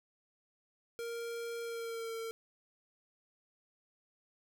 square tone with pitch glide, 466.2 to 453.5 Hz, A#4 to A#4, 0 to -48 cents, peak -39 dBFS, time 0.99-2.31 s, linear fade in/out 0 ms, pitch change -48 cents, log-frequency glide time 1.62-2.15 s, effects 13-bit

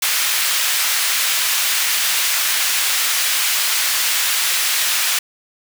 pink high-pass noise, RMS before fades -18 dBFS, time 0.02-5.19 s, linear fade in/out 5 ms, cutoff 1900 Hz, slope 12 dB/octave, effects none

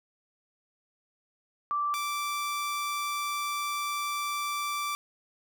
sine / sawtooth tone pair in turn, 1169 / 1169 Hz, D6 / D6, -8 / -8 cents, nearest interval unison, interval 0 cents, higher neither, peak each -26 dBFS, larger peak neither, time 1.71-1.94 / 1.94-4.95 s, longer second, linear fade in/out 0 ms, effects none

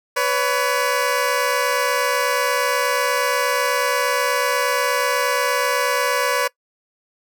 15% pulse tone pair together, 496.7 / 565 Hz, B4 / C#5, +10 / +33 cents, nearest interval major second, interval 223 cents, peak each -14 / -14 dBFS, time 0.16-6.48 s, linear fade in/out 10 ms, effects noise-tail reverb RT60 0.1 s tail -22 dB re dry

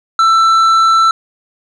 sine tone with tanh clipping, 1332 Hz, E6, 18 cents sharp, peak -8 dBFS, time 0.19-1.11 s, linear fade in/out 2 ms, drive 8 dB, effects none

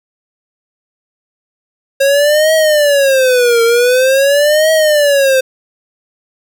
square tone with vibrato, 542 Hz, C#5, 39 cents flat, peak -8 dBFS, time 2-5.41 s, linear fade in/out 10 ms, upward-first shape triangle, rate 0.46 Hz, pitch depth 290 cents each way, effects none

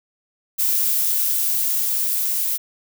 violet noise with level ramp, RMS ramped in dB -19 to -22 dBFS, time 0.58-2.58 s, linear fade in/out 20 ms, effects none

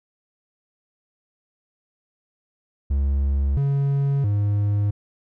triangle tone with pitch steps, 69.3 / 139.5 / 102.6 Hz, C#2 / C#3 / G#2, 0 / +11 / -21 cents, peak -16 dBFS, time 2.9-4.91 s, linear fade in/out 10 ms, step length 670 ms, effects none

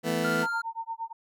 20% pulse chord, E suspended fourth, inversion none, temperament just, 164.81 / 219.8 / 247.2 Hz, E3 / A3 / B3, 0 / -2 / +2 cents, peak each -26 dBFS, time 0.03-0.47 s, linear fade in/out 50 ms
triangle tone, 1396.9 Hz, F6, in tune, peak -26 dBFS, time 0.24-0.62 s, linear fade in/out 10 ms
sine tone with tremolo, 910 Hz, A#5, 42 cents flat, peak -29 dBFS, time 0.42-1.13 s, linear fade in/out 10 ms, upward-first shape sine, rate 8.6 Hz, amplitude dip 100%
effects none

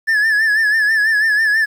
triangle tone with vibrato, 1737 Hz, A6, 23 cents flat, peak -10 dBFS, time 0.07-1.66 s, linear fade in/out 20 ms, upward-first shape sine, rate 6.1 Hz, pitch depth 71 cents each way, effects 8-bit

